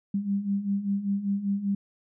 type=beating tone pair; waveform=sine; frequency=196 / 201.1 Hz; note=G3 / G3; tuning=0 / +44 cents; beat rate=5.1 Hz; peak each=-31 / -26 dBFS; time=0.14-1.75 s; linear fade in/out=5 ms; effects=none